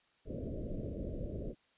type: low-pass noise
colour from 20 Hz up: pink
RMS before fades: -40 dBFS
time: 0.25-1.55 s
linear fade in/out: 50 ms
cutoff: 620 Hz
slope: 96 dB/octave
effects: white hiss -71 dBFS RMS until 1.77 s + resampled to 8000 Hz